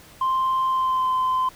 sine tone with pitch glide, 1046.5 to 1030.3 Hz, C6 to C6, 0 to -27 cents, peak -17 dBFS, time 0.21-1.49 s, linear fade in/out 5 ms, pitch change -27 cents, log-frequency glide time 0.68-1.09 s, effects tanh soft clip ceiling -17 dBFS + pink hiss -48 dBFS RMS until 1.55 s

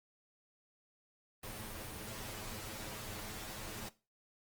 pink noise with comb filter, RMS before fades -45 dBFS, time 1.43-3.89 s, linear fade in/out 5 ms, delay 9.3 ms, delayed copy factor +0.75, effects noise-tail reverb RT60 0.3 s tail -18 dB re dry + Opus 32 kbps

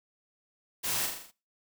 white noise with echo, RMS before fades -32 dBFS, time 0.83-1.07 s, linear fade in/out 20 ms, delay 41 ms, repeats 6, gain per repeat -4 dB, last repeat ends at 1.316 s, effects noise-tail reverb RT60 0.3 s tail -20 dB re dry

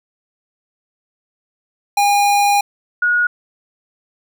square / sine tone pair in turn, 813 / 1448.6 Hz, G#5 / F#6, -37 / -37 cents, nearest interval minor seventh, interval 1000 cents, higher second, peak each -12 dBFS, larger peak neither, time 1.97-2.61 / 3.02-3.27 s, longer first, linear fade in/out 5 ms, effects none

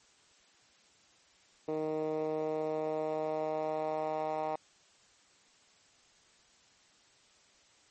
10% pulse tone with band-pass filter sweep, 155.56 Hz, D#3, in tune, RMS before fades -34 dBFS, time 1.68-4.56 s, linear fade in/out 5 ms, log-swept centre 420 to 760 Hz, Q 2.2, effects white hiss -64 dBFS RMS until 7.9 s + MP3 32 kbps

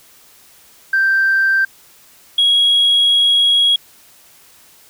sine tone pair in turn, 1568 / 3311 Hz, G6 / G#7, 0 / -6 cents, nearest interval octave + minor second, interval 1294 cents, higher second, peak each -10 / -8 dBFS, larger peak second, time 0.93-1.65 / 2.38-3.76 s, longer second, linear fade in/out 5 ms, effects tanh soft clip ceiling -7 dBFS + white hiss -47 dBFS RMS until 4.89 s

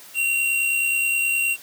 square tone with amplitude modulation, 2749 Hz, F7, 28 cents flat, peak -18 dBFS, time 0.14-1.57 s, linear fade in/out 50 ms, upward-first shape sine, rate 69.5 Hz, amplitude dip 40%, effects white hiss -44 dBFS RMS until 1.62 s + high-pass 150 Hz 12 dB/octave

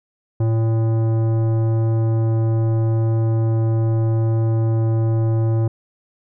sine tone with tanh clipping, 112.6 Hz, A2, 40 cents sharp, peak -17 dBFS, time 0.4-5.68 s, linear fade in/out 5 ms, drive 14 dB, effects none

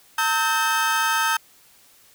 35% pulse tone cluster, 906 / 1287 / 1567 Hz, A#5 / E6 / G6, -50 / -42 / -1 cents, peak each -22 dBFS, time 0.18-1.37 s, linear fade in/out 5 ms, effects white hiss -54 dBFS RMS until 2.14 s

